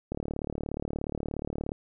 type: click train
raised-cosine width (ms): 2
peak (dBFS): -19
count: 60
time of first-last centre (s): 0.12-1.719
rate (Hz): 36.9
effects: none